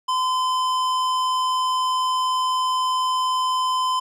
triangle tone with hard clipping, 1023 Hz, C6, 39 cents flat, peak -21 dBFS, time 0.08-4 s, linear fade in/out 10 ms, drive 17 dB, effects none

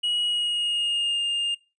triangle tone with pitch glide, 2905 to 2816 Hz, F#7 to F7, -32 to +14 cents, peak -21 dBFS, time 0.03-1.55 s, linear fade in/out 10 ms, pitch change -54 cents, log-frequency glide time 0.25-1.21 s, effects noise-tail reverb RT60 0.3 s tail -24 dB re dry + resampled to 22050 Hz

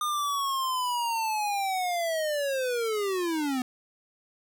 square linear sweep, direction down, 1221 to 246.9 Hz, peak -27 dBFS, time 0.01-3.62 s, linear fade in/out 2 ms, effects none

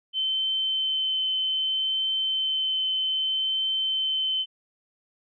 sine tone with vibrato, 3075 Hz, G7, 34 cents flat, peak -23 dBFS, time 0.13-4.46 s, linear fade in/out 50 ms, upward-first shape triangle, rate 0.63 Hz, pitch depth 8 cents each way, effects none

